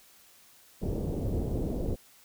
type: low-pass noise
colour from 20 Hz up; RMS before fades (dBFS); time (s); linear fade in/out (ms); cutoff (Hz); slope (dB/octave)
pink; -31; 0.81-1.96; 20; 520; 24
effects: white hiss -58 dBFS RMS until 2.24 s